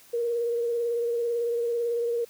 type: tone with vibrato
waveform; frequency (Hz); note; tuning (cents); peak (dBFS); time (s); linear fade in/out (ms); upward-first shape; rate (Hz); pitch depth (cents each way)
sine; 471.1; A#4; +18; -24; 0.13-2.25; 10; triangle; 18; 32
effects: white hiss -54 dBFS RMS until 2.29 s